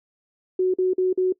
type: tone bursts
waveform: sine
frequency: 370 Hz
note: F#4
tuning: in tune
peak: -17 dBFS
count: 4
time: 0.59-1.325 s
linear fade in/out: 5 ms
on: 150 ms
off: 45 ms
effects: noise-tail reverb RT60 0.1 s tail -22 dB re dry